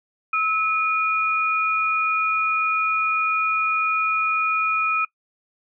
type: tone pair together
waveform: sine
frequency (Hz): 1296.3 / 2449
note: E6 / D#7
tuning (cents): -29 / -28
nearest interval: major seventh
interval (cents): 1101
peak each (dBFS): -21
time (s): 0.33-5.05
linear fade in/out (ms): 5
effects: noise-tail reverb RT60 0.1 s tail -22 dB re dry